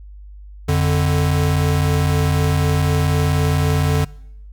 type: tone pair together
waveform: square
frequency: 87.31 / 146.84 Hz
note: F2 / D3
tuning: 0 / 0 cents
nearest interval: major sixth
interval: 900 cents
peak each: -18 dBFS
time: 0.68-4.05 s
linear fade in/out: 10 ms
effects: noise-tail reverb RT60 0.8 s tail -23 dB re dry + added 50 Hz sine -35 dBFS peak until 4.52 s